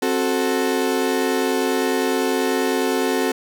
35% pulse chord, F# diminished, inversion second, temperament equal with one note detuned, 264.5 / 370 / 440 Hz, C4 / F#4 / A4, +19 / 0 / 0 cents, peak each -21 dBFS, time 0.02-3.32 s, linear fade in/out 5 ms, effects none

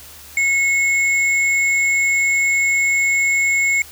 sine tone pair together, 2185 / 7349 Hz, C#7 / A#8, -26 / -26 cents, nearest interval octave + major sixth, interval 2100 cents, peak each -14 / -25 dBFS, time 0.37-3.82 s, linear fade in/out 2 ms, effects added 75 Hz sine -47 dBFS peak until 3.91 s + white hiss -40 dBFS RMS until 3.91 s

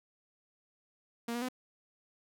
sawtooth tone with pitch steps, 234.1 / 239.6 / 253.8 Hz, A#3 / A#3 / B3, +8 / +48 / +47 cents, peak -30 dBFS, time 1.28-1.487 s, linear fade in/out 5 ms, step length 69 ms, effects none

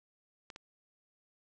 clicks, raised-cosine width 0.2 ms, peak -29 dBFS, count 2, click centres 0.502 / 0.561 s, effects resampled to 22050 Hz

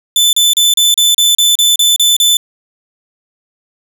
sawtooth tone bursts, 3516 Hz, A7, 2 cents flat, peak -4 dBFS, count 11, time 0.16-2.37 s, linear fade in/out 2 ms, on 170 ms, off 34 ms, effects none

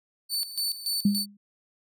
sawtooth tone with tremolo, 4512 Hz, C#8, 30 cents sharp, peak -23 dBFS, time 0.29-1.26 s, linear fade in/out 50 ms, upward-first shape square, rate 3.5 Hz, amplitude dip 75%
sine tone with exponential decay, 203.2 Hz, G#3, 38 cents flat, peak -15 dBFS, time 1.05-1.37 s, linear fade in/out 5 ms, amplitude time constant 68 ms
effects none

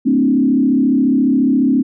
sine tone with frequency modulation, 261.6 Hz, C4, in tune, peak -10 dBFS, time 0.05-1.83 s, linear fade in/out 20 ms, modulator 34.4 Hz, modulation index 1.2, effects none

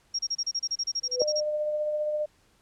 sine tone bursts, 5588 Hz, F8, in tune, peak -25 dBFS, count 16, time 0.14-1.405 s, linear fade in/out 10 ms, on 50 ms, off 31 ms
sine tone with exponential growth, 499.1 Hz, B4, 18 cents sharp, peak -19 dBFS, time 1.02-1.22 s, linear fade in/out 1 ms, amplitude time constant 42 ms
sine tone with tremolo, 603 Hz, D5, 46 cents sharp, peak -24 dBFS, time 1.2-2.26 s, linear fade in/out 10 ms, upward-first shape triangle, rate 15 Hz, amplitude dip 35%
effects pink hiss -64 dBFS RMS until 2.61 s + low-pass 10000 Hz 12 dB/octave

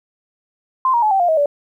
sine tone with pitch steps, 1041 / 943.6 / 855.4 / 775.4 / 702.9 / 637.1 / 577.5 Hz, C6 / A#5 / A5 / G5 / F5 / D#5 / D5, -9 / +21 / -49 / -19 / +11 / +41 / -29 cents, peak -12 dBFS, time 0.85-1.459 s, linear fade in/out 2 ms, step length 87 ms, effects 9-bit

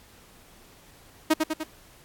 sawtooth tone with echo, 314.2 Hz, D#4, 17 cents sharp, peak -13 dBFS, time 1.3-1.34 s, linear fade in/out 10 ms, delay 99 ms, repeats 3, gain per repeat -4 dB, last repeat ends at 1.637 s, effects pink hiss -54 dBFS RMS until 2.04 s + AAC 64 kbps

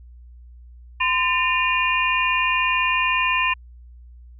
sine tone cluster, 1025 / 1801 / 2435 / 2777 Hz, C6 / A6 / D#7 / F7, -36 / +40 / -38 / -10 cents, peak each -22 / -26 / -22 / -24 dBFS, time 1-3.54 s, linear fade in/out 10 ms, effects added 60 Hz sine -41 dBFS peak until 4.39 s

